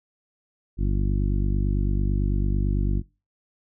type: harmonic tone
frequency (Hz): 49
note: G1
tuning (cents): 0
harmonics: 1 / 2 / 3 / 4 / 5 / 6 / 7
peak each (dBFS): -21 / -27 / -31 / -33 / -35 / -37 / -38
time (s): 0.77-3.03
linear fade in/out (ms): 50
effects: noise-tail reverb RT60 0.3 s tail -23 dB re dry